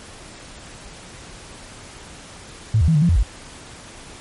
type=tone with pitch steps; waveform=sine; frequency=109.4 / 78.1 / 161.7 / 149.1 / 171.3 / 84.5 / 51.6 Hz; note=A2 / D#2 / E3 / D3 / F3 / E2 / G#1; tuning=-9 / +7 / -33 / +27 / -33 / +43 / -10 cents; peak=-12 dBFS; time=2.74-3.23 s; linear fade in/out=5 ms; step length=70 ms; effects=pink hiss -40 dBFS RMS until 4.2 s + MP3 48 kbps